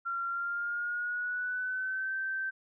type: tone with pitch glide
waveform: sine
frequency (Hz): 1376 to 1553.5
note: F6 to G6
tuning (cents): -26 to -16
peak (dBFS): -31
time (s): 0.05-2.51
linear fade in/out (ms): 20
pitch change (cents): +210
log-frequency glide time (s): 0.28-2.15
effects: none